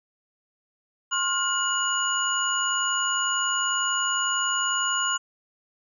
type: tone cluster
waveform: sine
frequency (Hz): 1068 / 1418 / 2909 / 6900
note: C6 / F6 / F#7 / A8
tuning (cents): +35 / +26 / -30 / -35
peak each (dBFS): -28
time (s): 1.11-5.18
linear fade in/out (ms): 20
effects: none